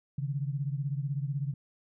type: beating tone pair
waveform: sine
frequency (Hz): 136.7 / 152.7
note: C#3 / D#3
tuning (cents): -24 / -32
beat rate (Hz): 16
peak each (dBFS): -31 / -35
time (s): 0.18-1.54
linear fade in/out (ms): 5
effects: none